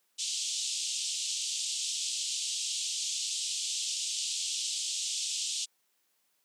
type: band-pass noise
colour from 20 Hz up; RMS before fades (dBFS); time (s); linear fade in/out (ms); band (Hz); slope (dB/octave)
white; -34; 0.18-5.66; 20; 2900 to 8200; 48
effects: white hiss -74 dBFS RMS until 6.44 s + high-pass 200 Hz 12 dB/octave